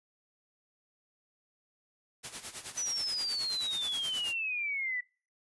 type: noise with tremolo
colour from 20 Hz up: white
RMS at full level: -39 dBFS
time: 2.23-4.34 s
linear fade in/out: 20 ms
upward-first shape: sine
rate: 9.4 Hz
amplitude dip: 75%
type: exponential sweep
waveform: sine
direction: down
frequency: 6050 to 1948 Hz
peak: -31 dBFS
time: 2.77-5.01 s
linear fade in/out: 10 ms
effects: noise-tail reverb RT60 0.4 s tail -26 dB re dry + resampled to 24000 Hz